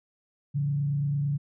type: tone with frequency modulation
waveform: sine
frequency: 143 Hz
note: D3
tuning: 46 cents flat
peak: -24 dBFS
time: 0.54-1.38 s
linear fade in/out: 20 ms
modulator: 28.9 Hz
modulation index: 0.38
effects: none